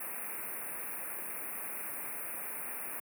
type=band-stop noise; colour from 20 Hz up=white; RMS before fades=-40 dBFS; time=0-3 s; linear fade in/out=5 ms; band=2600 to 9100 Hz; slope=96 dB/octave; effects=high-pass 200 Hz 12 dB/octave